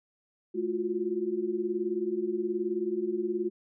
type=tone cluster; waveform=sine; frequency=215.2 / 343.4 / 362.2 Hz; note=A3 / F4 / F#4; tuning=-38 / -29 / -37 cents; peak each=-37 / -32 / -30 dBFS; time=0.54-3.5 s; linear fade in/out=20 ms; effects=none